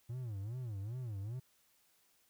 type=tone with vibrato; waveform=triangle; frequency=112 Hz; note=A2; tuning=31 cents sharp; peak=-37 dBFS; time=0.09-1.4 s; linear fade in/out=10 ms; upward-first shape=sine; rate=2.5 Hz; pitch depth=250 cents each way; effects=white hiss -72 dBFS RMS until 2.29 s